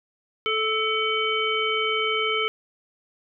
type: harmonic tone with a mistuned harmonic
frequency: 436.7 Hz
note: A4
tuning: 13 cents flat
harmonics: 1 / 3 / 5 / 7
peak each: -27 / -27 / -27 / -27 dBFS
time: 0.46-2.48 s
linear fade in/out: 0 ms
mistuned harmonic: 5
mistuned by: +52 cents
effects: none